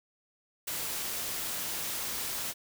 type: noise with ADSR envelope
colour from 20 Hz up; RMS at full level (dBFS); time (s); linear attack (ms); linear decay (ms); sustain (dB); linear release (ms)
white; -33; 0.67-2.54; 10; 7; -2; 37
effects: none